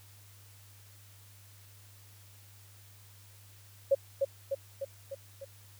sine tone with echo, 549 Hz, C#5, 17 cents flat, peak -20 dBFS, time 3.91-3.95 s, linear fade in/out 10 ms, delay 300 ms, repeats 5, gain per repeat -4 dB, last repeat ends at 5.45 s, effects added 100 Hz sine -55 dBFS peak until 5.79 s + white hiss -59 dBFS RMS until 5.79 s

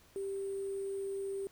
sine tone with sample-and-hold, 392 Hz, G4, in tune, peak -35 dBFS, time 0.16-1.47 s, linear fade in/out 0 ms, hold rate 8820 Hz, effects pink hiss -63 dBFS RMS until 1.51 s

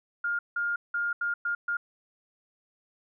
sine tone bursts at uneven times, 1412 Hz, F6, 19 cents sharp, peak -26 dBFS, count 6, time 0.24-0.39 / 0.56-0.76 / 0.94-1.13 / 1.21-1.34 / 1.45-1.55 / 1.68-1.77 s, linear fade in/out 5 ms, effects none

